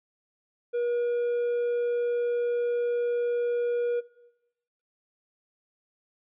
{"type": "tone", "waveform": "triangle", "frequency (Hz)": 479.6, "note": "A#4", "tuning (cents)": 49, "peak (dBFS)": -23, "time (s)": [0.73, 4.01], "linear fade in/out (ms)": 20, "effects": ["noise-tail reverb RT60 0.9 s tail -18 dB re dry", "resampled to 8000 Hz"]}